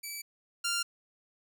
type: tone pair in turn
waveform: 10% pulse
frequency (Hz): 2306 / 1392.3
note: D7 / F6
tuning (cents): -32 / -6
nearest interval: major sixth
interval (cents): 874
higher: first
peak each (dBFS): -29 / -21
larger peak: second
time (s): 0.03-0.22 / 0.64-0.83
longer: neither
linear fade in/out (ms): 10
effects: none